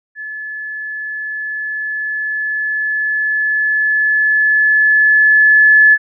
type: tone with level ramp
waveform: sine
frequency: 1722 Hz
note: A6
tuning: 38 cents flat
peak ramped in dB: -24 to -4 dBFS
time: 0.15-5.98 s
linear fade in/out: 50 ms
effects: none